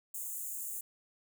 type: high-pass noise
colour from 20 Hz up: white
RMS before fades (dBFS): -40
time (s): 0.14-0.81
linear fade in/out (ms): 5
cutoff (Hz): 6600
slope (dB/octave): 96
effects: none